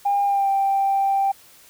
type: tone with pitch glide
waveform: sine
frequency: 805 to 785.7 Hz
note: G5 to G5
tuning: +46 to +4 cents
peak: -16 dBFS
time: 0.05-1.32 s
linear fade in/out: 10 ms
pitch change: -42 cents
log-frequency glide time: 0.25-0.48 s
effects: tanh soft clip ceiling -12 dBFS + white hiss -50 dBFS RMS until 1.69 s